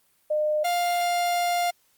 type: tone pair in turn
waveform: sine / 45% pulse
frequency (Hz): 607 / 701.5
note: D#5 / F5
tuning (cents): -43 / +8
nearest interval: minor third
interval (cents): 251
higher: second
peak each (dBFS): -21 / -22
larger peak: first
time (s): 0.3-0.64 / 0.64-1.71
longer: second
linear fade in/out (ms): 10
effects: white hiss -65 dBFS RMS until 1.97 s + Opus 32 kbps